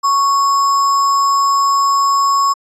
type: tone with sample-and-hold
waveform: sine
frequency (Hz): 1108.7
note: C#6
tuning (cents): 0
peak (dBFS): -10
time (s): 0.03-2.54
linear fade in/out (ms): 20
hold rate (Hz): 6300
effects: resampled to 24000 Hz